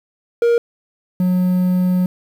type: tone pair in turn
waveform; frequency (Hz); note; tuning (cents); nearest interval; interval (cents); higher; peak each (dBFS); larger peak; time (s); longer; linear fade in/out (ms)
triangle; 470.3 / 181.95; A#4 / F#3; +15 / -29; octave + major third; 1644; first; -9 / -11; first; 0.42-0.58 / 1.2-2.06; second; 2
effects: 7-bit